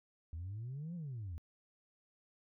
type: exponential two-way sweep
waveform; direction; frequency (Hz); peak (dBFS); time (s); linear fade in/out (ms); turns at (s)
sine; up then down; 77.78 to 179.3 to 77.78; -39; 0.33-1.38; 0; 0.95
effects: tanh soft clip ceiling -38 dBFS